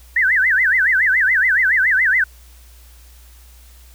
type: tone with vibrato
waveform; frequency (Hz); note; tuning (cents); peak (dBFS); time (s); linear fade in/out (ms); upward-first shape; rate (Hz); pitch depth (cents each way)
sine; 1760; A6; 0; -12; 0.16-2.24; 5; sine; 7.1; 280
effects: added 60 Hz sine -42 dBFS peak until 3.94 s + white hiss -50 dBFS RMS until 3.94 s